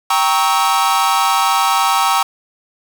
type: chord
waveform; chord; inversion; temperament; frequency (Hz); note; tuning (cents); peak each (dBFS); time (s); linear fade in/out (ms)
45% pulse; G diminished seventh; none; equal with one note detuned; 784 / 932.3 / 1108.7 / 1298.9; G5 / Bb5 / Db6 / Fb6; 0 / 0 / 0 / -26; -18; 0.1-2.23; 5
effects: none